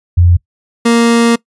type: tone pair in turn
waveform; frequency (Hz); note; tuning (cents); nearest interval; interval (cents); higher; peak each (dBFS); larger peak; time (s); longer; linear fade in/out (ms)
sine / 30% pulse; 87.4 / 233.3; F2 / A#3; +2 / +2; octave + perfect fourth; 1700; second; -4; neither; 0.17-0.37 / 0.85-1.36; second; 10
effects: noise-tail reverb RT60 0.1 s tail -22 dB re dry + resampled to 24000 Hz